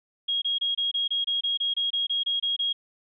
sine tone bursts, 3279 Hz, G#7, 23 cents flat, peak -23 dBFS, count 15, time 0.28-2.73 s, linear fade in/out 10 ms, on 140 ms, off 25 ms, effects none

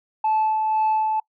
sine tone with tremolo, 870 Hz, A5, 20 cents flat, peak -15 dBFS, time 0.24-1.2 s, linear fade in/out 5 ms, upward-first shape sine, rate 2 Hz, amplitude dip 35%, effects noise-tail reverb RT60 0.1 s tail -25 dB re dry + tanh soft clip ceiling -15 dBFS

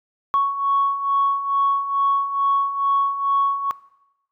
sine beating tone pair, 1108.7 / 1111 Hz, C#6 / C#6, 0 / +4 cents, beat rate 2.3 Hz, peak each -23 / -17 dBFS, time 0.34-3.71 s, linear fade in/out 0 ms, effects noise-tail reverb RT60 0.9 s tail -20 dB re dry + tanh soft clip ceiling -10 dBFS

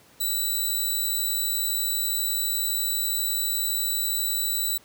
5% pulse tone, 3951 Hz, B7, in tune, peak -16 dBFS, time 0.2-4.78 s, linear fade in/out 10 ms, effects pink hiss -55 dBFS RMS until 4.84 s + high-pass 80 Hz 12 dB/octave

